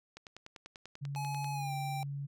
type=click train; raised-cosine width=0.2 ms; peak=-30 dBFS; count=14; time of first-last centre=0.17-1.445 s; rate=10.2 Hz
type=tone; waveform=sine; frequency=140.8 Hz; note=C#3; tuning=27 cents sharp; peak=-36 dBFS; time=1.01-2.27 s; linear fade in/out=20 ms
type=tone with pitch glide; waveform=square; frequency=846 to 784.8 Hz; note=G#5 to G5; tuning=+32 to +2 cents; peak=-38 dBFS; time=1.16-2.03 s; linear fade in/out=0 ms; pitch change=-130 cents; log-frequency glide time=1.53-1.73 s
effects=none